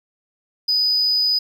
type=tone; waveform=triangle; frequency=4978 Hz; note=D#8; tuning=in tune; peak=-13 dBFS; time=0.68-1.39 s; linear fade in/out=10 ms; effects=tanh soft clip ceiling -12 dBFS